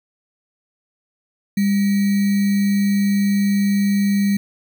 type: tone with sample-and-hold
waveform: sine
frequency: 200.1 Hz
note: G3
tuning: 36 cents sharp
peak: -14 dBFS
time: 1.57-4.37 s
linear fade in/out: 5 ms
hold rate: 2100 Hz
effects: none